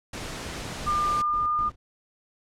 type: noise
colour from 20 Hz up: pink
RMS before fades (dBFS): -35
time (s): 0.13-1.22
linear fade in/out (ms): 5
type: noise with tremolo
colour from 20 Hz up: brown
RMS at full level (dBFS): -39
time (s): 0.82-1.76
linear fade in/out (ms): 10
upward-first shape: square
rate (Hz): 3.9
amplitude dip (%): 80
type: tone with pitch glide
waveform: sine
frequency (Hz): 1201 to 1211.5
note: D6 to D#6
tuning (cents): +38 to -47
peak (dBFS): -22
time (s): 0.86-1.7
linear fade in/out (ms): 20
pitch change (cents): +15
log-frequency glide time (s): 1.19-1.5
effects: low-pass 8000 Hz 12 dB/octave